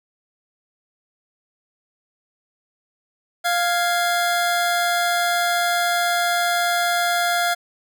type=tone pair together; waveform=25% pulse; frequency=698.4 / 1661.2 Hz; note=F5 / G#6; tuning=0 / 0 cents; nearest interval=octave + minor third; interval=1500 cents; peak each=-15 / -22 dBFS; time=3.44-7.55 s; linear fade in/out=20 ms; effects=none